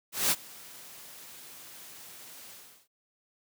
white noise with ADSR envelope, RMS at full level -24 dBFS, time 0.12-2.88 s, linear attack 190 ms, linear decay 42 ms, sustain -24 dB, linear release 370 ms, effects high-pass 100 Hz 12 dB/octave

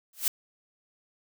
blue noise with exponential growth, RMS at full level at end -21 dBFS, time 0.13-0.28 s, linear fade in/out 2 ms, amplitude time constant 31 ms, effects none

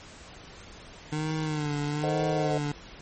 25% pulse tone with vibrato, 151.3 Hz, D#3, 48 cents flat, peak -24 dBFS, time 1.12-2.72 s, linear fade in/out 5 ms, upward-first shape sine, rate 1.1 Hz, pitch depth 65 cents each way
sine chord, A diminished seventh, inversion none, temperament equal, 440 / 523.3 / 622.3 / 740 Hz, A4 / C5 / Eb5 / Gb5, 0 / 0 / 0 / 0 cents, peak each -32 dBFS, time 2.03-2.58 s, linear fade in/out 5 ms
effects pink hiss -47 dBFS RMS until 3.01 s + MP3 32 kbps

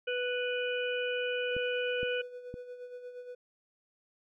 harmonic tone, 493.9 Hz, B4, in tune, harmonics 1 / 3 / 5 / 6, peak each -32 / -37 / -39 / -40 dBFS, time 0.07-2.22 s, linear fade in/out 10 ms
triangle tone with tremolo, 493.9 Hz, B4, in tune, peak -38 dBFS, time 1.51-3.35 s, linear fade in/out 5 ms, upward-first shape sine, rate 8.5 Hz, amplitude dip 55%
clicks, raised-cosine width 3 ms, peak -28 dBFS, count 3, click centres 1.566 / 2.031 / 2.541 s
effects none

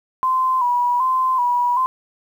sine tone with vibrato, 1003 Hz, B5, 26 cents sharp, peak -15 dBFS, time 0.23-1.86 s, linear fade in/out 0 ms, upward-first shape square, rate 1.3 Hz, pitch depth 54 cents each way, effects 8-bit

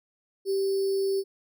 sine tone with sample-and-hold, 390 Hz, G4, 9 cents flat, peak -23 dBFS, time 0.45-1.24 s, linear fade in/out 50 ms, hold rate 4900 Hz, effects none

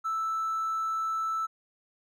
triangle tone with hard clipping, 1318.5 Hz, E6, in tune, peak -28 dBFS, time 0.04-1.47 s, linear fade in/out 20 ms, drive 4 dB, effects none

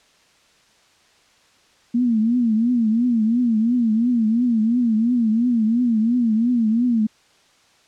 sine tone with vibrato, 231.5 Hz, A#3, 12 cents flat, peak -15 dBFS, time 1.94-7.07 s, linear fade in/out 10 ms, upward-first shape triangle, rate 2.9 Hz, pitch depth 150 cents each way, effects white hiss -56 dBFS RMS until 7.87 s + low-pass 6000 Hz 12 dB/octave

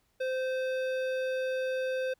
triangle tone with hard clipping, 518 Hz, C5, 17 cents flat, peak -31 dBFS, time 0.2-2.14 s, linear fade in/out 10 ms, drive 17 dB, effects pink hiss -73 dBFS RMS until 2.19 s

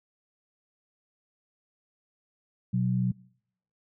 sine tone pair together, 124.23 / 185.6 Hz, B2 / F#3, +11 / +6 cents, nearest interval perfect fifth, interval 695 cents, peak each -26 dBFS, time 2.73-3.12 s, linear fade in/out 10 ms, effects noise-tail reverb RT60 0.7 s tail -25 dB re dry

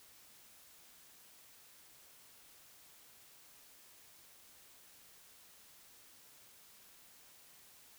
silence, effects white hiss -61 dBFS RMS until 7.98 s

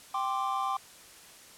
triangle chord, G suspended fourth, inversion none, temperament equal, 784 / 1046.5 / 1174.7 Hz, G5 / C6 / D6, 0 / 0 / 0 cents, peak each -31 dBFS, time 0.14-0.77 s, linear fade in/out 5 ms, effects white hiss -52 dBFS RMS until 1.57 s + low-pass 11000 Hz 12 dB/octave

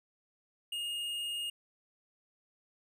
triangle tone with tanh clipping, 2847 Hz, F7, 33 cents sharp, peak -36 dBFS, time 0.72-1.5 s, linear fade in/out 5 ms, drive 14 dB, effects none

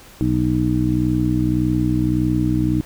harmonic tone, 61.74 Hz, B1, in tune, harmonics 1 / 2 / 3 / 4 / 5, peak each -25 / -21 / -24 / -25 / -19 dBFS, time 0.21-2.81 s, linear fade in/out 0 ms, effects pink hiss -44 dBFS RMS until 2.85 s

